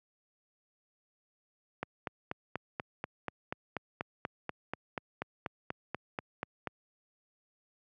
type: click train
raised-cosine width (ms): 0.5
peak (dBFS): -19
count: 21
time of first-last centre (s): 1.83-6.673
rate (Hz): 4.13
effects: high-pass 100 Hz 12 dB/octave